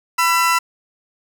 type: tone pair together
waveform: 30% pulse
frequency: 994 / 1349 Hz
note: B5 / E6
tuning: +11 / +40 cents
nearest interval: perfect fourth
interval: 529 cents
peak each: -14 dBFS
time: 0.18-0.59 s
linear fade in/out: 10 ms
effects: none